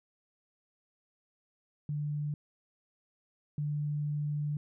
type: tone pair in turn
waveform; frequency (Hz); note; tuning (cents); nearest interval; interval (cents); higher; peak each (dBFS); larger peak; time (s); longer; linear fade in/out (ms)
sine; 147.8 / 147.8; D3 / D3; +11 / +11; unison; 0; neither; -31 / -30; second; 1.89-2.34 / 3.58-4.57; second; 2
effects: none